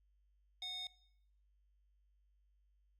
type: tone with band-pass filter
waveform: square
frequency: 734 Hz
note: F#5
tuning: 14 cents flat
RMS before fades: -44 dBFS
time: 0.62-0.87 s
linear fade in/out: 2 ms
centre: 3900 Hz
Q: 7.2
effects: noise-tail reverb RT60 0.7 s tail -19 dB re dry + added 50 Hz sine -70 dBFS peak until 2.99 s